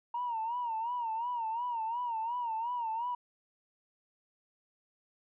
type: tone with vibrato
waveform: sine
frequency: 932.3 Hz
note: A#5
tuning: in tune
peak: -31 dBFS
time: 0.14-3.15 s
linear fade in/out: 5 ms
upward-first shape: sine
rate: 2.8 Hz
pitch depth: 100 cents each way
effects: tanh soft clip ceiling -27 dBFS